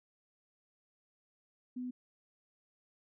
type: tone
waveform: sine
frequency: 250 Hz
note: B3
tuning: 21 cents sharp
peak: -37 dBFS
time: 1.76-1.91 s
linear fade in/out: 10 ms
effects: none